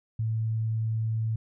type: tone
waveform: sine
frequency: 111.3 Hz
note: A2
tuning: 20 cents sharp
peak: -25 dBFS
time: 0.19-1.36 s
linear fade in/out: 5 ms
effects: none